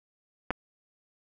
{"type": "clicks", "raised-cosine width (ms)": 0.5, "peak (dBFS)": [-12, -20], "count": 2, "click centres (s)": [0.506, 0.51], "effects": []}